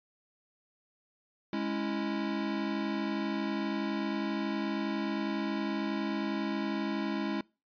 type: chord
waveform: square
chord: C# minor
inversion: second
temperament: equal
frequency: 207.7 / 277.2 / 329.6 Hz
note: G#3 / C#4 / E4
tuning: 0 / 0 / 0 cents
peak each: -35 / -37 / -36 dBFS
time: 1.53-7.41 s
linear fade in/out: 2 ms
effects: noise-tail reverb RT60 0.3 s tail -24 dB re dry + resampled to 11025 Hz